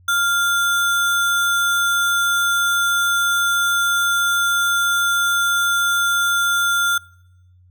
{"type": "tone with sample-and-hold", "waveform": "sine", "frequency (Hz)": 1396.9, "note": "F6", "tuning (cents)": 0, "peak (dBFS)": -15, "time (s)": [0.08, 6.98], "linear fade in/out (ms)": 5, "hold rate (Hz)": 4900, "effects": ["noise-tail reverb RT60 0.9 s tail -25 dB re dry", "added 90 Hz sine -48 dBFS peak until 7.7 s"]}